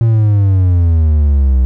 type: exponential sweep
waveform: triangle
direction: down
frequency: 116.54 to 62.7 Hz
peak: -5 dBFS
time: 0.01-1.65 s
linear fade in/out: 0 ms
effects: none